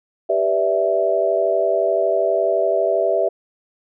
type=chord; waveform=sine; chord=E minor seventh; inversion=first; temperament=equal; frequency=392 / 493.9 / 587.3 / 659.3 Hz; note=G4 / B4 / D5 / E5; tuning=0 / 0 / 0 / 0 cents; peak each=-22 / -24 / -22 / -18 dBFS; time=0.29-3.29 s; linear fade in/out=10 ms; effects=none